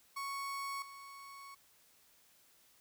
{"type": "tone with level steps", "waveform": "35% pulse", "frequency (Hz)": 1108.7, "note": "C#6", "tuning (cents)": 0, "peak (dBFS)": [-37, -48], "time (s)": [0.16, 1.55], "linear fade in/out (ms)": 10, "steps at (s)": 0.82, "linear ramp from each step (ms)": 2, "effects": ["white hiss -67 dBFS RMS until 2.8 s"]}